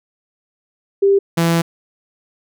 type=tone pair in turn; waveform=sine / sawtooth; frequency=395.8 / 167.33 Hz; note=G4 / E3; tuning=+17 / +26 cents; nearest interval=octave + minor third; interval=1491 cents; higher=first; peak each=-9 dBFS; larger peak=neither; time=1.02-1.19 / 1.37-1.62 s; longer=second; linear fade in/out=10 ms; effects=none